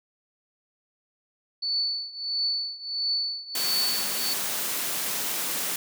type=tone with tremolo; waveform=sine; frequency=4473 Hz; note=C#8; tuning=15 cents sharp; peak=-22 dBFS; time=1.62-4.34 s; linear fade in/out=10 ms; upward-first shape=triangle; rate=1.5 Hz; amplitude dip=90%
type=high-pass noise; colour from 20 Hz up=white; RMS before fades=-29 dBFS; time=3.55-5.76 s; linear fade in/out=2 ms; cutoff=140 Hz; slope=48 dB/octave
effects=none